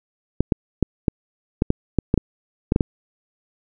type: clicks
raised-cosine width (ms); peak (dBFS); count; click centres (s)
3; -3; 12; 0.406 / 0.522 / 0.827 / 1.082 / 1.621 / 1.704 / 1.987 / 2.141 / 2.177 / 2.721 / 2.761 / 2.808
effects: none